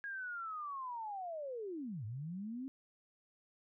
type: linear two-way sweep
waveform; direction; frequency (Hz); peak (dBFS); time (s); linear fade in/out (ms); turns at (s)
sine; down then up; 1649 to 100.6 to 273.1; -40; 0.04-2.68; 0; 2.05
effects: none